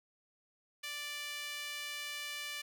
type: tone with high-pass filter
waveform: sawtooth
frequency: 587.3 Hz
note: D5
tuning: in tune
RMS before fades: -42 dBFS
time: 0.83-2.62 s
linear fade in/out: 10 ms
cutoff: 2300 Hz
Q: 1.7
effects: none